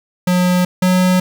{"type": "tone pair in turn", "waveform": "square", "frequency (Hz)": [180.3, 183.35], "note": ["F#3", "F#3"], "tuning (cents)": [-45, -15], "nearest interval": "unison", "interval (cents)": 30, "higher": "second", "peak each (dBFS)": [-12, -11], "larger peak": "second", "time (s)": [[0.27, 0.65], [0.82, 1.2]], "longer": "neither", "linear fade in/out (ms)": 5, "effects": ["8-bit"]}